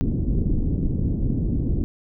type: low-pass noise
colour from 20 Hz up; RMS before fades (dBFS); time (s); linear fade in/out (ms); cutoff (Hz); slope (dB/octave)
pink; -22; 0.01-1.84; 0; 310; 24
effects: none